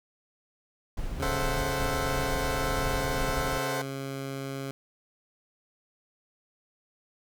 brown noise, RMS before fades -33 dBFS, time 0.97-3.58 s, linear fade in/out 5 ms
15% pulse tone with pitch glide, 137.6 to 136.41 Hz, C#3 to C#3, -12 to -27 cents, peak -27 dBFS, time 1.2-4.71 s, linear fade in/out 0 ms, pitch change -15 cents, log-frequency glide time 2.02-3.3 s
20% pulse chord, F# half-diminished seventh, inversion first, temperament equal, 440 / 523.3 / 659.3 / 740 Hz, A4 / C5 / E5 / F#5, 0 / 0 / 0 / 0 cents, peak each -31 / -28 / -32 / -31 dBFS, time 1.22-3.82 s, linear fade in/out 5 ms
effects none

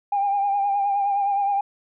sine tone with vibrato, 802 Hz, G5, 39 cents sharp, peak -18 dBFS, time 0.12-1.61 s, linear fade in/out 5 ms, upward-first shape triangle, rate 9.6 Hz, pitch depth 46 cents each way, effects tanh soft clip ceiling -14 dBFS

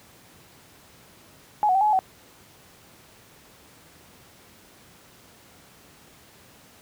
sine tone with pitch steps, 842 / 740 / 774 / 845 / 851 / 756 Hz, G#5 / F#5 / G5 / G#5 / G#5 / F#5, +24 / 0 / -22 / +30 / +42 / +37 cents, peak -17 dBFS, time 1.63-1.99 s, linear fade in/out 0 ms, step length 60 ms, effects pink hiss -52 dBFS RMS until 6.81 s + high-pass 80 Hz 12 dB/octave

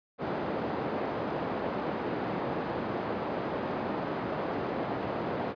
white band-pass noise, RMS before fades -33 dBFS, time 0.18-5.55 s, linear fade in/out 50 ms, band 140 to 690 Hz, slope 12 dB/octave, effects resampled to 11025 Hz

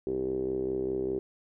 5% pulse tone with low-pass filter, 65 Hz, C2, 11 cents flat, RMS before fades -31 dBFS, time 0.07-1.19 s, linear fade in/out 0 ms, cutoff 380 Hz, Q 9.4, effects none

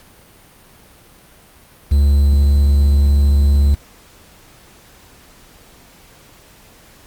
triangle tone with quantisation, 70.9 Hz, C#2, 40 cents sharp, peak -7 dBFS, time 1.91-3.75 s, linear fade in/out 10 ms, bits 6, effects pink hiss -46 dBFS RMS until 7.06 s + Opus 48 kbps

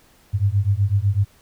sine beating tone pair, 96.2 / 104.2 Hz, G2 / G#2, -32 / +6 cents, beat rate 8 Hz, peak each -19 dBFS, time 0.33-1.25 s, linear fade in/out 20 ms, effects pink hiss -55 dBFS RMS until 1.41 s

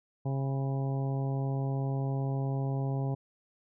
harmonic tone with a mistuned harmonic, 135.6 Hz, C#3, 38 cents flat, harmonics 1 / 2 / 3 / 4 / 5 / 6 / 7, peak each -29 / -39 / -41 / -44 / -44 / -45 / -50 dBFS, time 0.25-3.15 s, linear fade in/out 10 ms, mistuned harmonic 7, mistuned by +51 cents, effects none

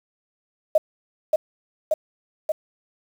sine tone with echo, 622.3 Hz, D#5, in tune, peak -12 dBFS, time 0.75-0.78 s, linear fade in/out 5 ms, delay 580 ms, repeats 3, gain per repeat -2 dB, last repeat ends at 2.52 s, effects 7-bit

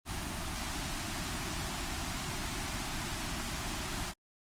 pink band-stop noise, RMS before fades -37 dBFS, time 0.05-4.14 s, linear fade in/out 50 ms, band 380 to 610 Hz, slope 96 dB/octave, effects low-pass 10000 Hz 12 dB/octave + Opus 24 kbps

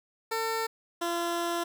15% pulse tone pair in turn, 450 / 342 Hz, A4 / F4, +39 / -36 cents, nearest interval perfect fourth, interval 475 cents, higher first, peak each -22 dBFS, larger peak neither, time 0.31-0.67 / 1.01-1.64 s, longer second, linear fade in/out 10 ms, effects none

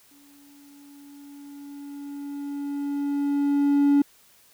triangle tone with exponential growth, 284.4 Hz, C#4, 45 cents sharp, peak -12 dBFS, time 0.11-4.02 s, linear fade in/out 5 ms, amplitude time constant 850 ms, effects tanh soft clip ceiling -9 dBFS + white hiss -57 dBFS RMS until 4.53 s

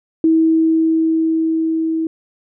sine tone with level ramp, 322.7 Hz, E4, 37 cents flat, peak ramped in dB -9 to -16 dBFS, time 0.24-2.07 s, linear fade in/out 2 ms, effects none

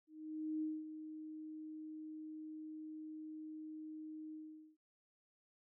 sine tone with ADSR envelope, 311.1 Hz, D#4, in tune, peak -36 dBFS, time 0.07-4.77 s, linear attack 550 ms, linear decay 220 ms, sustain -10 dB, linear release 440 ms, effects none

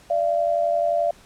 sine tone pair together, 589 / 680.5 Hz, D5 / F5, +5 / -45 cents, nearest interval major second, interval 250 cents, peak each -23 / -20 dBFS, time 0.1-1.11 s, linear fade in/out 5 ms, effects pink hiss -51 dBFS RMS until 1.25 s + low-pass 10000 Hz 12 dB/octave

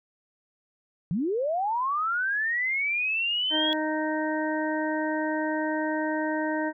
sine linear sweep, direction up, 150.7 to 3346 Hz, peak -24 dBFS, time 1.11-3.73 s, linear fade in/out 0 ms
harmonic tone, 310 Hz, D#4, 6 cents flat, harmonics 1 / 2 / 3 / 5 / 6, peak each -28 / -31 / -33 / -35 / -36 dBFS, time 3.5-6.73 s, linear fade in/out 50 ms
effects none

